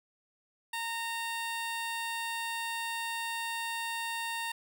15% pulse tone, 920 Hz, A#5, 23 cents flat, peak -27 dBFS, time 0.73-4.52 s, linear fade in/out 5 ms, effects none

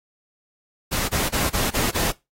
pink noise bursts, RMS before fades -23 dBFS, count 6, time 0.91-2.12 s, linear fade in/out 20 ms, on 180 ms, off 26 ms, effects noise-tail reverb RT60 0.2 s tail -19 dB re dry + AAC 48 kbps

